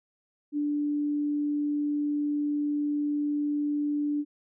sine tone, 293.3 Hz, D4, 2 cents flat, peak -25 dBFS, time 0.52-4.25 s, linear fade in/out 50 ms, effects none

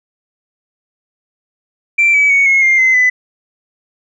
sine tone with pitch steps, 2349 / 2287 / 2227 / 2169 / 2112 / 2057 / 2003 Hz, D7 / D7 / C#7 / C#7 / C7 / C7 / B6, 0 / -47 / +7 / -38 / +16 / -30 / +24 cents, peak -6 dBFS, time 1.98-3.1 s, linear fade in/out 10 ms, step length 160 ms, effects tanh soft clip ceiling -4 dBFS

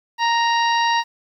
harmonic tone with a mistuned harmonic, 932.3 Hz, A#5, in tune, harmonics 1 / 2 / 3 / 4 / 5 / 6, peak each -17 / -23 / -27 / -29 / -31 / -33 dBFS, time 0.18-1.04 s, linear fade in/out 50 ms, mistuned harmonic 4, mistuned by +57 cents, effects 9-bit

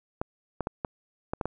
clicks, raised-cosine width 1 ms, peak -15 dBFS, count 7, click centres 0.215 / 0.607 / 0.671 / 0.848 / 1.335 / 1.412 / 1.456 s, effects none

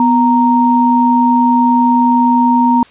sine tone pair together, 246.9 / 930.4 Hz, B3 / A#5, 0 / -4 cents, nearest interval octave + major seventh, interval 2296 cents, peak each -10 dBFS, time 0-2.83 s, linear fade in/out 2 ms, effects white hiss -42 dBFS RMS until 2.9 s + resampled to 8000 Hz

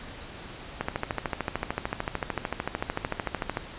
click train, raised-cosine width 0.5 ms, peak -12 dBFS, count 38, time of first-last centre 0.81-3.571 s, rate 13.4 Hz, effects pink hiss -42 dBFS RMS until 3.78 s + resampled to 8000 Hz

